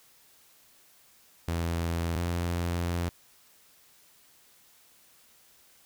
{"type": "tone pair in turn", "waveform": "sawtooth", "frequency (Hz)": [84.2, 86.42], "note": ["E2", "F2"], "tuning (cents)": [37, -18], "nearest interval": "unison", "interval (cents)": 45, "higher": "second", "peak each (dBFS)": -24, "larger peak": "neither", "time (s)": [[1.48, 2.16], [2.16, 3.09]], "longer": "second", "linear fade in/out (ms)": 0, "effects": ["white hiss -60 dBFS RMS until 5.85 s"]}